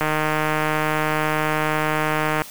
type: click train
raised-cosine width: 0.5 ms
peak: -6 dBFS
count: 372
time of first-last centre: 0.01-2.419 s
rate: 154 Hz
effects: white hiss -39 dBFS RMS until 2.5 s